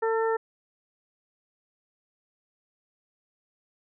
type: harmonic tone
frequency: 449.2 Hz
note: A4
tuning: 36 cents sharp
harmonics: 1 / 2 / 3 / 4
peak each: -24 / -30 / -34 / -36 dBFS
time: 0.02-0.37 s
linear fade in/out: 10 ms
effects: none